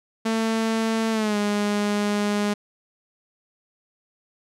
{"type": "tone with pitch glide", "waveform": "sawtooth", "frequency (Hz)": [223.8, 206.4], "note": ["A3", "G#3"], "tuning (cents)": [30, -10], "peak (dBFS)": -17, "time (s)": [0.25, 2.54], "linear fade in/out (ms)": 10, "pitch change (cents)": -140, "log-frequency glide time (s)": [1.11, 1.37], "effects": ["low-pass 9000 Hz 12 dB/octave"]}